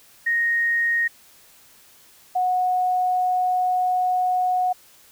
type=tone pair in turn; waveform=sine; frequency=1864.7 / 732.1 Hz; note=A#6 / F#5; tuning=0 / -19 cents; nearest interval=octave + major third; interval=1619 cents; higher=first; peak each=-18 / -18 dBFS; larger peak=neither; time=0.26-1.08 / 2.35-4.73 s; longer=second; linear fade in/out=10 ms; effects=white hiss -52 dBFS RMS until 5.11 s